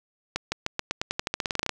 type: accelerating click train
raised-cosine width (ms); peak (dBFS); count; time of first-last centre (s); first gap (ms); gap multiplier
0.2; -9; 18; 0.36-1.693; 160; 0.9
effects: none